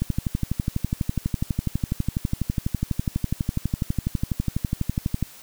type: click train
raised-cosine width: 5 ms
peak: -10 dBFS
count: 64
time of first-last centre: 0.02-5.227 s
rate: 12.1 Hz
effects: white hiss -46 dBFS RMS until 5.42 s